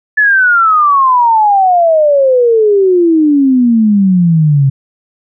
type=exponential sweep; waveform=sine; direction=down; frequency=1741 to 133.4 Hz; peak=-5 dBFS; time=0.17-4.7 s; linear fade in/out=10 ms; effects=none